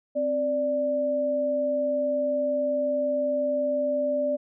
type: tone pair together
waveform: sine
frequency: 261.6 / 587.3 Hz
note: C4 / D5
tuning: 0 / 0 cents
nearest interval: octave + major second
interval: 1400 cents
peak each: -31 / -23 dBFS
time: 0.15-4.37 s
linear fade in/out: 20 ms
effects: none